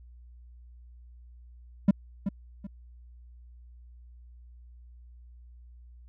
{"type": "tone with echo", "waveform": "triangle", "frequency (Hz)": 197.9, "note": "G3", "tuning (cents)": 17, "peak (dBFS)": -13, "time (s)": [1.88, 1.91], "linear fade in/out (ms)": 5, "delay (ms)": 380, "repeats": 2, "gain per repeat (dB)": -10, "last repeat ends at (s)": 2.67, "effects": ["added 60 Hz sine -48 dBFS peak until 6.08 s"]}